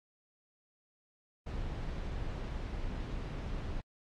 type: noise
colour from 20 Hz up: brown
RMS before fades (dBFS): -38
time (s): 1.46-3.81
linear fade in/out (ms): 10
effects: low-pass 5000 Hz 12 dB/octave + AAC 48 kbps